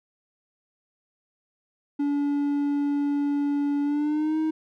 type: tone with pitch glide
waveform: triangle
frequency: 286.7 to 314.5 Hz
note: D4 to D#4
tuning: -42 to +19 cents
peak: -20 dBFS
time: 1.99-4.51 s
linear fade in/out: 10 ms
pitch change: +161 cents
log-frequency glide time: 3.83-4.38 s
effects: none